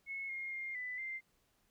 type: tone with pitch steps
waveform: sine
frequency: 2188 / 2136 / 2120 / 1996 / 2090 Hz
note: C#7 / C7 / C7 / B6 / C7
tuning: -23 / +35 / +22 / +18 / -2 cents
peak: -39 dBFS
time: 0.06-1.21 s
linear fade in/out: 50 ms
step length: 230 ms
effects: pink hiss -75 dBFS RMS until 1.7 s